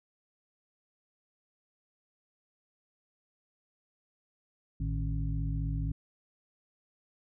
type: harmonic tone with a mistuned harmonic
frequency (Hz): 55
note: A1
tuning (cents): 0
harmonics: 1 / 2 / 3 / 5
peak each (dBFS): -32 / -36 / -35 / -42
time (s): 4.8-5.92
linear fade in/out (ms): 5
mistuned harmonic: 3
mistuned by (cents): -120
effects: none